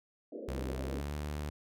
pink band-pass noise, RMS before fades -43 dBFS, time 0.32-1.01 s, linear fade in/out 5 ms, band 220 to 620 Hz, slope 96 dB/octave
sawtooth tone with pitch glide, 65.41 to 74.27 Hz, C2 to D2, 0 to +20 cents, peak -32 dBFS, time 0.48-1.5 s, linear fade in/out 5 ms, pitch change +220 cents, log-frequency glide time 0.79-1.15 s
effects none

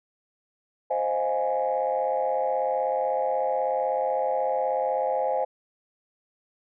sine chord, F minor seventh, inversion second, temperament equal, 523.3 / 622.3 / 698.5 / 830.6 Hz, C5 / Eb5 / F5 / Ab5, 0 / 0 / 0 / 0 cents, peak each -26 / -29 / -30 / -27 dBFS, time 0.9-5.45 s, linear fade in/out 10 ms, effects tanh soft clip ceiling -15 dBFS

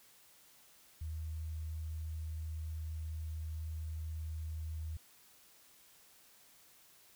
sine tone, 79.1 Hz, D#2, 29 cents sharp, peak -38 dBFS, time 1.01-4.97 s, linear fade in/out 5 ms, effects white hiss -63 dBFS RMS until 7.15 s

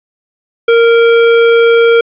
square tone, 463.9 Hz, A#4, 8 cents flat, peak -5 dBFS, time 0.68-2.01 s, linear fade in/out 5 ms, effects resampled to 8000 Hz + 7-bit

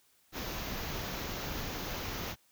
pink band-stop noise, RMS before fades -38 dBFS, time 0.32-2.36 s, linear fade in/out 50 ms, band 6800 to 12000 Hz, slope 96 dB/octave, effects white hiss -68 dBFS RMS until 2.51 s

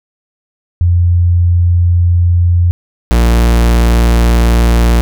sine / 45% pulse tone pair in turn, 87.31 / 58.27 Hz, F2 / A#1, 0 / 0 cents, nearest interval perfect fifth, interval 700 cents, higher first, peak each -6 dBFS, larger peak neither, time 0.81-2.71 / 3.11-5.01 s, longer neither, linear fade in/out 0 ms, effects none

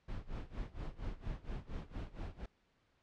brown noise with tremolo, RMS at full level -40 dBFS, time 0.08-2.46 s, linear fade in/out 5 ms, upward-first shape sine, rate 4.3 Hz, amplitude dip 90%, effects pink hiss -75 dBFS RMS until 3.02 s + low-pass 4000 Hz 12 dB/octave

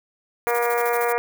harmonic tone, 238 Hz, A#3, 36 cents sharp, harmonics 2 / 3 / 4 / 5 / 6 / 7 / 8 / 9 / 10, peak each -22 / -26 / -28 / -30 / -32 / -33 / -34 / -35 / -36 dBFS, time 0.47-1.18 s, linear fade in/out 0 ms
violet noise with tremolo, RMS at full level -31 dBFS, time 0.47-1.13 s, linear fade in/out 10 ms, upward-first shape square, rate 13 Hz, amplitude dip 65%
effects none

